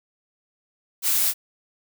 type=noise; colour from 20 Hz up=blue; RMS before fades=-21 dBFS; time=1.02-1.34 s; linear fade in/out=50 ms; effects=none